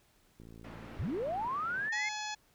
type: click train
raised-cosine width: 3 ms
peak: -39 dBFS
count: 61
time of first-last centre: 0.4-1.468 s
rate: 56.2 Hz
type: band-pass noise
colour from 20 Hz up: pink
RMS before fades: -50 dBFS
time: 0.64-1.89 s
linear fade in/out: 5 ms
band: 120 to 2100 Hz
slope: 12 dB/octave
type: linear sweep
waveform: sine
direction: up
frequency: 54 to 2152 Hz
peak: -32 dBFS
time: 0.99-2.09 s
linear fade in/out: 5 ms
type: harmonic tone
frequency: 848 Hz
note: G#5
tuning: 36 cents sharp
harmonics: 1 / 2 / 3 / 4 / 5 / 6 / 7 / 8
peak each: -40 / -43 / -45 / -46 / -47 / -48 / -48 / -49 dBFS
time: 1.92-2.35 s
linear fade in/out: 10 ms
effects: pink hiss -68 dBFS RMS until 2.54 s